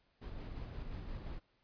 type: noise with tremolo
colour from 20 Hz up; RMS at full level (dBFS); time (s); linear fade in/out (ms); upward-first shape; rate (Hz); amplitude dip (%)
brown; -43; 0.21-1.4; 20; square; 5.7; 25
effects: pink hiss -75 dBFS RMS until 1.63 s + resampled to 11025 Hz